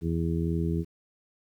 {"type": "harmonic tone", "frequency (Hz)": 82.8, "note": "E2", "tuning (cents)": 8, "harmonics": [1, 2, 3, 4, 5], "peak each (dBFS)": [-30, -28, -36, -33, -36], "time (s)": [0.01, 0.85], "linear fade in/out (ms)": 50, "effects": ["10-bit"]}